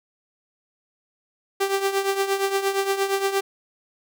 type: tone with tremolo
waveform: sawtooth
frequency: 392 Hz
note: G4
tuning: in tune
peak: -14 dBFS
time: 1.6-3.41 s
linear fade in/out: 10 ms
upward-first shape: triangle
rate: 8.6 Hz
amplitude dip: 75%
effects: none